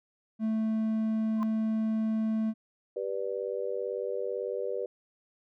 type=tone; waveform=triangle; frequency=220 Hz; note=A3; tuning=in tune; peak=-24 dBFS; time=0.39-2.54 s; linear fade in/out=50 ms
type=tone with exponential growth; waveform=sine; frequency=1046.5 Hz; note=C6; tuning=in tune; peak=-29 dBFS; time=1.35-1.43 s; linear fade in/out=0 ms; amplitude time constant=17 ms
type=chord; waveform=sine; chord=G major; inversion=none; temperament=just; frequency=392 / 490 / 588 Hz; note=G4 / B4 / D5; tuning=0 / -14 / +2 cents; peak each=-35 / -33 / -37 dBFS; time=2.96-4.86 s; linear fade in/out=5 ms
effects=none